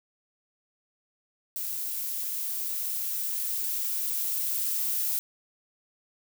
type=noise with level ramp; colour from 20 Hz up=violet; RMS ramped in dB=-33 to -28 dBFS; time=1.56-5.19 s; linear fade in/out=0 ms; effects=none